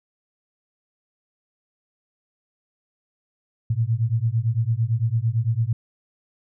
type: beating tone pair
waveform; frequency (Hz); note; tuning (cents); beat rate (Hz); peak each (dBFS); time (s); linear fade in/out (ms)
sine; 110 / 118.9; A2 / A#2; 0 / +35; 8.9; -22; 3.7-5.73; 5
effects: none